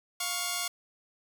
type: tone pair together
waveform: 5% pulse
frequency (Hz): 703.1 / 1108.7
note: F5 / C#6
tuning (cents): +11 / 0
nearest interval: minor sixth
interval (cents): 789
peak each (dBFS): -22 / -21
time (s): 0.2-0.68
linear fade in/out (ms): 5
effects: none